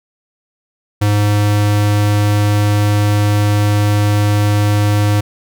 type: tone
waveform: square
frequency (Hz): 103.7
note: G#2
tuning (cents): -2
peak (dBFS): -11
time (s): 1.01-5.21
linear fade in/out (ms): 10
effects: none